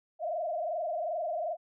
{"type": "tone with frequency modulation", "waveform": "sine", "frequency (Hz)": 659.3, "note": "E5", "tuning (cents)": 0, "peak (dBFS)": -30, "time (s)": [0.19, 1.57], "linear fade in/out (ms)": 50, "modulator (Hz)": 22.6, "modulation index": 2.2, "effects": []}